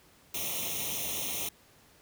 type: noise with comb filter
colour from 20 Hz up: white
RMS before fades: -34 dBFS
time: 0.34-1.49 s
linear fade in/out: 5 ms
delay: 0.32 ms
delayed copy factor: +0.95
effects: pink hiss -60 dBFS RMS until 2.01 s + high-pass 60 Hz 12 dB/octave